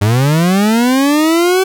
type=linear sweep; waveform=40% pulse; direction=up; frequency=98.1 to 383.5 Hz; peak=-8 dBFS; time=0.01-1.64 s; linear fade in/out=10 ms; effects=none